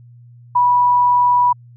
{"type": "tone", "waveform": "sine", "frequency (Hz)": 979, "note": "B5", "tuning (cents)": -15, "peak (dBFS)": -10, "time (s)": [0.55, 1.53], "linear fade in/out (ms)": 10, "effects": ["added 120 Hz sine -40 dBFS peak until 1.76 s"]}